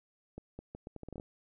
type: accelerating click train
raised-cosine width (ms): 2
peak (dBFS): -30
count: 11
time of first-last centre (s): 0.38-1.199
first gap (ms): 210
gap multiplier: 0.76
effects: none